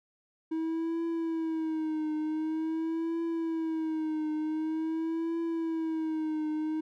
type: tone with vibrato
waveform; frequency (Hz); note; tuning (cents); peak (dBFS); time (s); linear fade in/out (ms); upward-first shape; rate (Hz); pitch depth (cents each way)
triangle; 320; D#4; +49; -27; 0.51-6.81; 10; triangle; 0.46; 74
effects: none